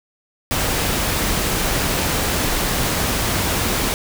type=noise; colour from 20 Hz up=pink; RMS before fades=-20 dBFS; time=0.51-3.94 s; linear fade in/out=0 ms; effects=none